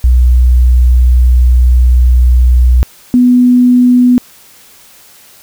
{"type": "tone pair in turn", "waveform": "sine", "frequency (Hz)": [61.74, 247.5], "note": ["B1", "B3"], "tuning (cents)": [0, 4], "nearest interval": "2 octaves", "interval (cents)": 2404, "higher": "second", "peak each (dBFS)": -3, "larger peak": "neither", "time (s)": [[0.04, 2.83], [3.14, 4.18]], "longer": "first", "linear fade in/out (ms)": 0, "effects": ["white hiss -40 dBFS RMS until 5.42 s"]}